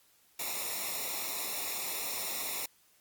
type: noise with comb filter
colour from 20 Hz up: white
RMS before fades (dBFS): -36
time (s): 0.39-2.66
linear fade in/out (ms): 5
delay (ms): 0.64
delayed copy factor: -0.8
effects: white hiss -66 dBFS RMS until 3 s + Opus 48 kbps